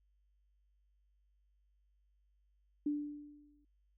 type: tone with exponential decay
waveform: sine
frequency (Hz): 293.7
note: D4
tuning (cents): 0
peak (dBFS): -30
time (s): 2.86-3.65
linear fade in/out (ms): 5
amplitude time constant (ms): 170
effects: added 50 Hz sine -70 dBFS peak until 3.97 s